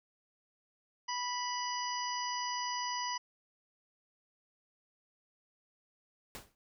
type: harmonic tone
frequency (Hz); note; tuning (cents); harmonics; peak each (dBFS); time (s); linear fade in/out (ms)
984; B5; -7; 1 / 2 / 3 / 5 / 6; -36 / -43 / -45 / -41 / -44; 1.08-3.18; 10
type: noise with exponential decay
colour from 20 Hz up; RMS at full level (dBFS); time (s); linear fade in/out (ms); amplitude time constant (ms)
pink; -42; 6.35-6.55; 0; 43
effects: none